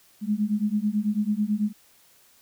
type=beating tone pair; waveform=sine; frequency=205.3 / 214.4 Hz; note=G#3 / A3; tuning=-20 / -45 cents; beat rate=9.1 Hz; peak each=-25 dBFS; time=0.21-1.73 s; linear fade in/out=50 ms; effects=white hiss -58 dBFS RMS until 2.41 s